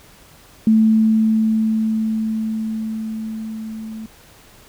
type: tone with level ramp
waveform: sine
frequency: 220 Hz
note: A3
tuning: in tune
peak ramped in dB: -9 to -28 dBFS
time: 0.67-4.06 s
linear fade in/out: 2 ms
effects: pink hiss -47 dBFS RMS until 4.68 s